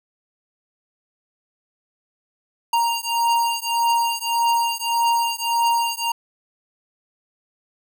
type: beating tone pair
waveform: square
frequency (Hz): 932.3 / 934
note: A#5 / A#5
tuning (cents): 0 / +3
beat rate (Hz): 1.7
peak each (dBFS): -22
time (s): 2.73-6.12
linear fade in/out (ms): 5
effects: none